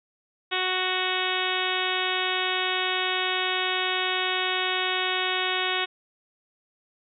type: harmonic tone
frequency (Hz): 370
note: F#4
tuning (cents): 0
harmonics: 1 / 2 / 3 / 4 / 5 / 6 / 7 / 8 / 9 / 10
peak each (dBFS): -33 / -33 / -33 / -33 / -33 / -33 / -33 / -33 / -33 / -33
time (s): 0.51-5.86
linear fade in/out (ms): 20
effects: none